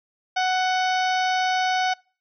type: harmonic tone with a mistuned harmonic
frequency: 742 Hz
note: F#5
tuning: 5 cents sharp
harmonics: 1 / 2 / 3 / 4 / 5 / 6 / 7 / 8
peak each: -21 / -27 / -31 / -33 / -35 / -37 / -38 / -39 dBFS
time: 0.36-1.94 s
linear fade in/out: 10 ms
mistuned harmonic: 4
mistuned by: +16 cents
effects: noise-tail reverb RT60 0.4 s tail -26 dB re dry